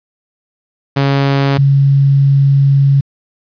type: tone pair in turn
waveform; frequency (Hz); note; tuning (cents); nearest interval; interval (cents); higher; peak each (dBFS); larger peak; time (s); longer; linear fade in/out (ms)
sawtooth / sine; 138.59 / 138.59; C#3 / C#3; 0 / 0; unison; 0; neither; -6; neither; 0.96-1.58 / 1.58-3.01; second; 10
effects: resampled to 11025 Hz + 7-bit